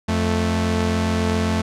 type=tone pair together; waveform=sawtooth; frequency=87.47 / 219.7 Hz; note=F2 / A3; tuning=+3 / -2 cents; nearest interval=octave + major third; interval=1595 cents; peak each=-17 dBFS; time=0.08-1.62 s; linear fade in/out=10 ms; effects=low-pass 8000 Hz 12 dB/octave